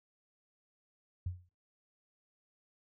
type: tone with exponential decay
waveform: sine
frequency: 89.5 Hz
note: F2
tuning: 43 cents sharp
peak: -31 dBFS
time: 1.26-1.49 s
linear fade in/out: 5 ms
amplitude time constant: 48 ms
effects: noise-tail reverb RT60 0.4 s tail -25 dB re dry